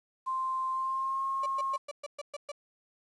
sine tone with pitch glide, 1046.5 to 1077.2 Hz, C6 to C#6, 0 to -50 cents, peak -29 dBFS, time 0.26-1.78 s, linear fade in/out 20 ms, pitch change +50 cents, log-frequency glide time 0.72-1.23 s
35% pulse tone bursts, 580 Hz, D5, 22 cents flat, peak -35 dBFS, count 8, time 1.43-2.518 s, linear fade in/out 5 ms, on 31 ms, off 120 ms
effects resampled to 22050 Hz + 10-bit

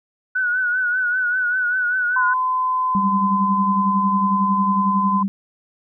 sine tone with vibrato, 1480 Hz, F#6, in tune, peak -17 dBFS, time 0.35-2.34 s, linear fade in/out 10 ms, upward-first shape triangle, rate 5.1 Hz, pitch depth 64 cents each way
sine tone, 1021 Hz, C6, 43 cents flat, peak -17 dBFS, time 2.16-5.23 s, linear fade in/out 5 ms
sine tone with tremolo, 196 Hz, G3, in tune, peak -16 dBFS, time 2.95-5.28 s, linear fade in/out 0 ms, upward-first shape sine, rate 11 Hz, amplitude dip 65%
effects none

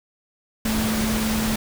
sine tone in noise, 218.9 Hz, A3, 9 cents flat, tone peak -22 dBFS, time 0.65-1.56 s, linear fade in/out 5 ms, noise pink, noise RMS -26 dBFS, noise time 0.65-1.56 s, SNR +1 dB, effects none

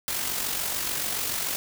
white noise with amplitude modulation, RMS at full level -27 dBFS, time 0.08-1.56 s, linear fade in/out 0 ms, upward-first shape sine, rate 47 Hz, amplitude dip 45%, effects none

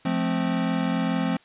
square chord, F major, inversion none, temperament equal with one note detuned, 174.61 / 216.8 / 261.6 Hz, F3 / A3 / C4, 0 / -25 / 0 cents, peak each -27 / -29 / -27 dBFS, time 0.05-1.37 s, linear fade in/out 5 ms, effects white hiss -56 dBFS RMS until 1.44 s + resampled to 8000 Hz

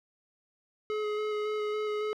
square tone with vibrato, 423.9 Hz, G#4, 35 cents sharp, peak -30 dBFS, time 0.9-2.13 s, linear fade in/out 0 ms, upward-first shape square, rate 3.6 Hz, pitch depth 10 cents each way, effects low-pass 3000 Hz 12 dB/octave + 11-bit

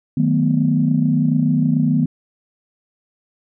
sine chord, B dominant seventh, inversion first, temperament equal, 155.56 / 185 / 220 / 246.9 Hz, D#3 / F#3 / A3 / B3, 0 / 0 / 0 / 0 cents, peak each -17 / -23 / -21 / -17 dBFS, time 0.17-2.06 s, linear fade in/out 5 ms, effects tanh soft clip ceiling -3 dBFS

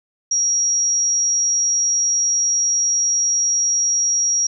sine tone, 5670 Hz, F8, 25 cents sharp, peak -15 dBFS, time 0.31-4.47 s, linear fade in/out 5 ms, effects none

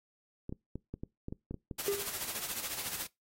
clicks, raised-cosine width 3 ms, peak -26 dBFS, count 10, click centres 0.494 / 0.525 / 0.756 / 0.94 / 1.035 / 1.284 / 1.325 / 1.51 / 1.543 / 1.712 s
white noise with tremolo, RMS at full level -36 dBFS, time 1.78-3.07 s, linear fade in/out 10 ms, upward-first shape sine, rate 14 Hz, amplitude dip 60%
triangle tone with exponential decay, 402.1 Hz, G4, 44 cents sharp, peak -24 dBFS, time 1.88-2.15 s, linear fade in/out 1 ms, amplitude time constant 57 ms
effects noise-tail reverb RT60 0.2 s tail -23 dB re dry + AAC 48 kbps

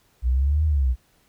sine exponential two-way sweep, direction up then down, 59.5 to 79.1 to 59.6 Hz, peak -17 dBFS, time 0.22-0.96 s, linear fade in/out 50 ms, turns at 0.65 s, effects pink hiss -62 dBFS RMS until 1.28 s

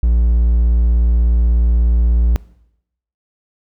triangle tone, 58.27 Hz, A#1, in tune, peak -8 dBFS, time 0.03-2.36 s, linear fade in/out 0 ms, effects noise-tail reverb RT60 0.8 s tail -21 dB re dry

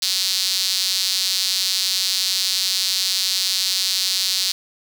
sawtooth tone with high-pass filter, 188.6 Hz, F#3, 33 cents sharp, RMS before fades -21 dBFS, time 0.02-4.52 s, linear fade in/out 5 ms, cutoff 4300 Hz, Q 3.6, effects none

